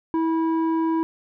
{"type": "tone with low-pass filter", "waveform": "square", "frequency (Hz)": 325.3, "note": "E4", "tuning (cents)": -23, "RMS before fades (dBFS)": -22, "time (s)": [0.14, 1.03], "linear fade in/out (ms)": 0, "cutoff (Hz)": 850, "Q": 1.8, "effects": []}